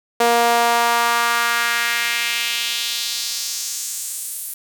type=tone with high-pass filter sweep; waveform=sawtooth; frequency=235.4 Hz; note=A#3; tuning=17 cents sharp; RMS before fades=-20 dBFS; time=0.2-4.54 s; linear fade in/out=5 ms; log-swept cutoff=560 to 11000 Hz; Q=1.9; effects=7-bit